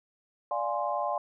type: chord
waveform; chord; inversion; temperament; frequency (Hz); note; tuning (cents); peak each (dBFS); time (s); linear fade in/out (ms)
sine; D half-diminished seventh; none; equal; 587.3 / 698.5 / 830.6 / 1046.5; D5 / F5 / Ab5 / C6; 0 / 0 / 0 / 0; -33; 0.51-1.18; 2
effects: none